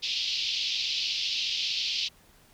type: band-pass noise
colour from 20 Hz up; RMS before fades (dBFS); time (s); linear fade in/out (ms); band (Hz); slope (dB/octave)
pink; -30; 0.02-2.09; 20; 2700 to 5200; 48
effects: pink hiss -59 dBFS RMS until 2.53 s